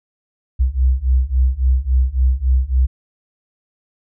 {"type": "beating tone pair", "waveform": "sine", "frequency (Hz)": [62.4, 66], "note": ["B1", "C2"], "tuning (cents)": [19, 16], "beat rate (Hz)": 3.6, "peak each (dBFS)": [-16, -15], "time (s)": [0.59, 2.87], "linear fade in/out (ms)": 20, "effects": []}